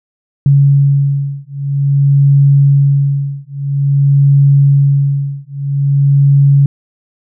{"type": "beating tone pair", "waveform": "sine", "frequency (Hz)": [139.8, 140.3], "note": ["C#3", "C#3"], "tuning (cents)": [15, 21], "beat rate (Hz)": 0.5, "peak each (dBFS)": -10, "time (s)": [0.46, 6.66], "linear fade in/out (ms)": 2, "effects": []}